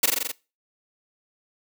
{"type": "noise with echo", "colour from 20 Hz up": "white", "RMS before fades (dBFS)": -18, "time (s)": [0.03, 0.06], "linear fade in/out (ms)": 5, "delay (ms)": 43, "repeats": 6, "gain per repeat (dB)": -2, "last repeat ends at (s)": 0.318, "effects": ["noise-tail reverb RT60 0.3 s tail -22 dB re dry", "high-pass 200 Hz 12 dB/octave"]}